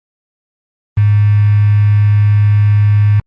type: tone with quantisation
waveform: sine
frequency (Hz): 103.83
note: G#2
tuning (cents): 0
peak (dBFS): -6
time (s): 0.97-3.2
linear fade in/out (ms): 5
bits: 4
effects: low-pass 2000 Hz 12 dB/octave + Opus 24 kbps